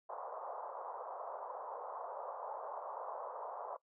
white band-pass noise, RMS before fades -45 dBFS, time 0.09-3.77 s, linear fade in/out 10 ms, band 490 to 1100 Hz, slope 48 dB/octave, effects noise-tail reverb RT60 0.1 s tail -19 dB re dry

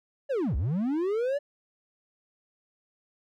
triangle linear two-way sweep, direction down then up, 587.3 to 55 to 587.3 Hz, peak -23 dBFS, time 0.29-1.39 s, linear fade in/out 20 ms, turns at 0.56 s, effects none

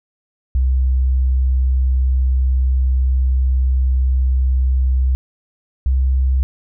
sine tone pair in turn, 64.5 / 65.32 Hz, C2 / C2, -24 / -2 cents, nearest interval unison, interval 22 cents, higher second, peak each -12 dBFS, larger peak neither, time 0.55-5.15 / 5.86-6.43 s, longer first, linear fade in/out 0 ms, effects none

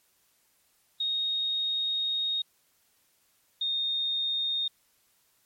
sine tone pair in turn, 3729 / 3682 Hz, A#7 / A#7, 0 / -22 cents, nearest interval unison, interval 22 cents, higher first, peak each -26 dBFS, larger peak neither, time 1-2.42 / 3.61-4.68 s, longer first, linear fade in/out 5 ms, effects white hiss -68 dBFS RMS until 5.45 s + MP3 64 kbps

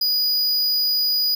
square tone, 4924 Hz, D#8, 19 cents flat, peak -18 dBFS, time 0.01-1.35 s, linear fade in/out 5 ms, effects none

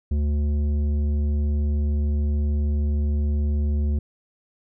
triangle tone with tanh clipping, 73.42 Hz, D2, in tune, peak -21 dBFS, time 0.11-3.99 s, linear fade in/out 5 ms, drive 14 dB, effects none

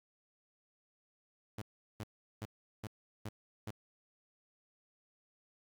sawtooth tone bursts, 106.5 Hz, G#2, 44 cents sharp, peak -36 dBFS, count 6, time 1.58-3.708 s, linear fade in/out 5 ms, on 38 ms, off 380 ms, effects 11-bit

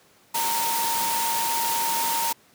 sine tone in noise, 922 Hz, A#5, 19 cents flat, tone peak -25 dBFS, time 0.34-2.33 s, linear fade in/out 10 ms, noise white, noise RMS -27 dBFS, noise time 0.34-2.33 s, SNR -1 dB, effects pink hiss -57 dBFS RMS until 2.54 s + high-pass 150 Hz 12 dB/octave

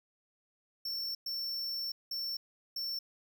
square tone bursts at uneven times, 5420 Hz, E8, 47 cents sharp, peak -35 dBFS, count 4, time 0.85-1.15 / 1.26-1.92 / 2.11-2.37 / 2.76-2.99 s, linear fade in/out 5 ms, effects 11-bit

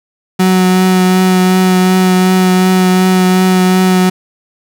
35% pulse tone with vibrato, 185 Hz, F#3, in tune, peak -5 dBFS, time 0.39-4.1 s, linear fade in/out 10 ms, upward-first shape triangle, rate 2.7 Hz, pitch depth 15 cents each way, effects none

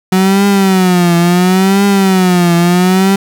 35% pulse tone with vibrato, 185 Hz, F#3, in tune, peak -5 dBFS, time 0.12-3.16 s, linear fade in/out 5 ms, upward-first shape triangle, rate 0.72 Hz, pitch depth 150 cents each way, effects none

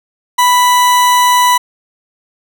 40% pulse tone, 987.8 Hz, B5, in tune, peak -6 dBFS, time 0.38-1.58 s, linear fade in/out 10 ms, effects none

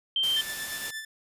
sine tone, 3136 Hz, G7, in tune, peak -23 dBFS, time 0.16-0.41 s, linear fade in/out 2 ms
white noise, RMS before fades -37 dBFS, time 0.23-0.91 s, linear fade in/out 5 ms
sawtooth tone with tremolo, 1760 Hz, A6, in tune, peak -29 dBFS, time 0.36-1.05 s, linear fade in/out 5 ms, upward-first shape sine, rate 8.6 Hz, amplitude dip 55%
effects resampled to 32000 Hz

